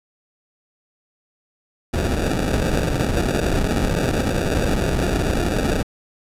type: noise with sample-and-hold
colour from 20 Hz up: pink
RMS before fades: -20 dBFS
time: 1.93-5.83 s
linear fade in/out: 10 ms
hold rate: 1050 Hz
effects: low-pass 12000 Hz 12 dB/octave